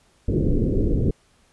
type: low-pass noise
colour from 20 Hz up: pink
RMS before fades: -20 dBFS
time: 0.28-1.11 s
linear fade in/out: 5 ms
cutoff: 470 Hz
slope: 48 dB/octave
effects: pink hiss -60 dBFS RMS until 1.52 s + resampled to 24000 Hz